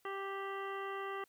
harmonic tone, 392 Hz, G4, in tune, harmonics 1 / 2 / 3 / 4 / 5 / 7 / 8, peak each -42 / -47 / -43 / -51 / -48 / -54 / -58 dBFS, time 0.05-1.24 s, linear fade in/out 2 ms, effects white hiss -73 dBFS RMS until 1.28 s

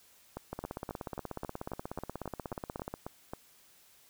two click trains, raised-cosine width 1 ms, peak -24 / -23 dBFS, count 12 / 41, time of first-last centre 0.37-3.335 / 0.53-2.94 s, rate 3.71 / 16.6 Hz, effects white hiss -62 dBFS RMS until 4.09 s

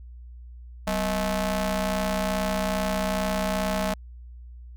sawtooth ring-modulated tone, 221.6 Hz, A3, 13 cents sharp, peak -17 dBFS, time 0.87-3.94 s, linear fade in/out 5 ms, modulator 412 Hz, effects added 60 Hz sine -40 dBFS peak until 4.76 s

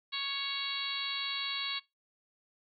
harmonic tone, 555 Hz, C#5, 2 cents sharp, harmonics 2 / 3 / 4 / 5 / 6 / 7 / 8, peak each -43 / -46 / -41 / -42 / -40 / -37 / -40 dBFS, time 0.12-1.8 s, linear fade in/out 20 ms, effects noise-tail reverb RT60 0.2 s tail -21 dB re dry

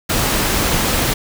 pink noise, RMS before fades -17 dBFS, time 0.09-1.14 s, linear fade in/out 10 ms, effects none

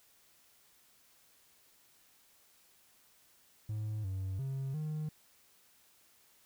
triangle tone with pitch steps, 107.4 / 95.2 / 134.8 / 153.7 Hz, A2 / F#2 / C#3 / D#3, -41 / +50 / -48 / -21 cents, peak -32 dBFS, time 3.69-5.09 s, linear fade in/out 5 ms, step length 350 ms, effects tanh soft clip ceiling -28 dBFS + white hiss -66 dBFS RMS until 6.45 s

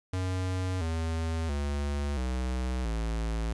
square tone with pitch steps, 92.5 / 81.46 / 71.74 / 63.18 / 55.64 Hz, F#2 / E2 / D2 / B1 / A1, 0 / -20 / -40 / +40 / +20 cents, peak -29 dBFS, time 0.13-3.53 s, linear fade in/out 5 ms, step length 680 ms, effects resampled to 22050 Hz + 10-bit

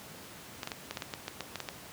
clicks, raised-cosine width 0.2 ms, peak -18 dBFS, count 12, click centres 0.632 / 0.674 / 0.718 / 0.91 / 0.972 / 1.022 / 1.138 / 1.281 / 1.407 / 1.557 / 1.603 / 1.688 s, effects pink hiss -48 dBFS RMS until 1.92 s + high-pass 100 Hz 12 dB/octave

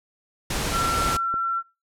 pink noise, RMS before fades -26 dBFS, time 0.5-1.17 s, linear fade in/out 5 ms
sine tone, 1354 Hz, E6, 46 cents sharp, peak -22 dBFS, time 0.71-1.63 s, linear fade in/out 50 ms
click, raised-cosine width 2 ms, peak -23 dBFS, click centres 1.341 s
effects noise-tail reverb RT60 0.3 s tail -25 dB re dry + low-pass 11000 Hz 12 dB/octave

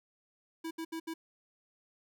square tone bursts at uneven times, 325.8 Hz, E4, 20 cents flat, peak -37 dBFS, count 4, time 0.64-0.71 / 0.78-0.85 / 0.92-1 / 1.07-1.14 s, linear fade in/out 10 ms, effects none

